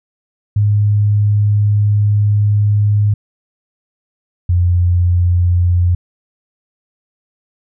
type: tone pair in turn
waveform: sine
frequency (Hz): 103.83 / 88.42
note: G#2 / F2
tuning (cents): 0 / +22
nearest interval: minor third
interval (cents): 278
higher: first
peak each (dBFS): -9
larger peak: neither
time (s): 0.56-3.14 / 4.49-5.95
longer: first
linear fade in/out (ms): 5
effects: none